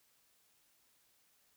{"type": "silence", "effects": ["white hiss -72 dBFS RMS until 1.56 s"]}